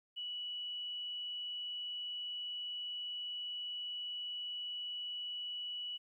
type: tone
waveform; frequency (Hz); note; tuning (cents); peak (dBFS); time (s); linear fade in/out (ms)
sine; 2945; F#7; -9; -39; 0.16-5.98; 20
effects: 13-bit